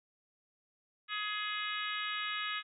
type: harmonic tone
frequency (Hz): 419.9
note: G#4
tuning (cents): +19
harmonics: 3 / 4 / 5 / 6 / 7 / 8 / 9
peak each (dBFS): -40 / -41 / -42 / -43 / -43 / -44 / -45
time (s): 1.08-2.63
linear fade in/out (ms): 50
effects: none